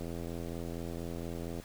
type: click train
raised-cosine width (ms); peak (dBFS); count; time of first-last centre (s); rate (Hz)
2; -27; 135; 0.01-1.6; 84.3
effects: pink hiss -53 dBFS RMS until 1.64 s